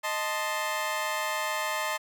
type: chord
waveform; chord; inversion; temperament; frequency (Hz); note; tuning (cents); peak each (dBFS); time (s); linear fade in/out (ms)
20% pulse; A diminished; second; equal; 622.3 / 880 / 1046.5; Eb5 / A5 / C6; 0 / 0 / 0; -28; 0.03-1.98; 20
effects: none